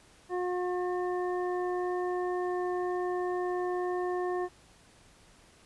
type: harmonic tone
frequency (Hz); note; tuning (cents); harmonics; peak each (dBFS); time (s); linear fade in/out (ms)
359.9; F#4; -48; 1 / 2 / 3 / 5; -30 / -36 / -40 / -44; 0.29-4.49; 50
effects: pink hiss -59 dBFS RMS until 5.65 s + resampled to 24000 Hz